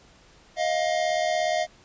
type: tone pair together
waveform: square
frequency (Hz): 629 / 706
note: D#5 / F5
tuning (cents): +19 / +19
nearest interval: major second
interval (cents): 200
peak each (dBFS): -26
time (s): 0.56-1.67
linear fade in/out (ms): 50
effects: pink hiss -55 dBFS RMS until 1.84 s + resampled to 16000 Hz